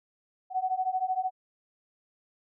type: beating tone pair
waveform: sine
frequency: 740 / 753 Hz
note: F#5 / F#5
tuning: 0 / +30 cents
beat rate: 13 Hz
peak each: -30 / -29 dBFS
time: 0.5-1.31 s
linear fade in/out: 50 ms
effects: none